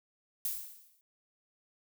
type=noise with exponential decay; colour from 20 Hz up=violet; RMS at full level=-32 dBFS; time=0.45-1.01 s; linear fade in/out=1 ms; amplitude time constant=120 ms; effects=none